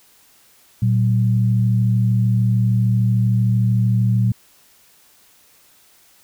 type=tone pair together; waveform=sine; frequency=116.84 / 190 Hz; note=A#2 / F#3; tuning=+4 / +46 cents; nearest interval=minor sixth; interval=842 cents; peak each=-14 / -21 dBFS; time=0.82-4.32 s; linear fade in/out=5 ms; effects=white hiss -53 dBFS RMS until 6.23 s